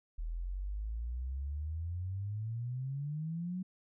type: exponential sweep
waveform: sine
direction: up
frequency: 39.27 to 188 Hz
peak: -35 dBFS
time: 0.18-3.63 s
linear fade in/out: 10 ms
effects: none